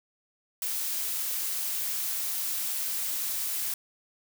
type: noise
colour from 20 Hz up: blue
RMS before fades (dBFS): -31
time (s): 0.62-3.74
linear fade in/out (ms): 2
effects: none